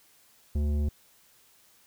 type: tone with tanh clipping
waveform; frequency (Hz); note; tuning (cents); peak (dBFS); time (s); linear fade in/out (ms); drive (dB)
sine; 73.6; D2; +4; -26; 0.55-0.89; 5; 12
effects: white hiss -61 dBFS RMS until 1.86 s